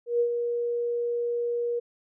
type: tone with ADSR envelope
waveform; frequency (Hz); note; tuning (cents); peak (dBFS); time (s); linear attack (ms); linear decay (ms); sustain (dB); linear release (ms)
sine; 476; A#4; +36; -19; 0.06-1.8; 140; 84; -6; 15
effects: none